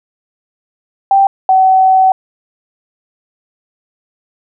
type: tone pair in turn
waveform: sine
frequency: 784 / 757.2 Hz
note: G5 / F#5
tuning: 0 / +40 cents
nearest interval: minor second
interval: 60 cents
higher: first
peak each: -5 dBFS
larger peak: neither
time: 1.11-1.27 / 1.49-2.12 s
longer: second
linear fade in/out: 2 ms
effects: none